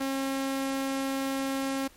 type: tone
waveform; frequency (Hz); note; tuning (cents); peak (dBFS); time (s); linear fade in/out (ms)
sawtooth; 270; C#4; -45; -24; 0-1.88; 10
effects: pink hiss -56 dBFS RMS until 1.96 s + MP3 64 kbps